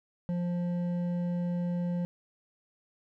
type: tone with hard clipping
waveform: sine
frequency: 175.4 Hz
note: F3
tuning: 8 cents sharp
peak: -30 dBFS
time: 0.29-2.05 s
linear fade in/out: 0 ms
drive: 7 dB
effects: none